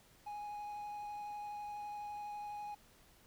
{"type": "tone with vibrato", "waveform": "triangle", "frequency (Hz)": 830, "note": "G#5", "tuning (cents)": -1, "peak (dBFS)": -40, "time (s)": [0.26, 2.75], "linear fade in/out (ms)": 10, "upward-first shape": "sine", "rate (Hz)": 12, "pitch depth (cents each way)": 9, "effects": ["pink hiss -65 dBFS RMS until 3.26 s"]}